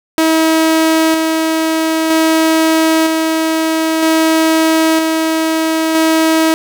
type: tone with tremolo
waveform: sawtooth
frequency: 320.9 Hz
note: E4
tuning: 46 cents flat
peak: -5 dBFS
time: 0.18-6.54 s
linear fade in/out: 0 ms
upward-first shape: square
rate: 0.52 Hz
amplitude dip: 30%
effects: none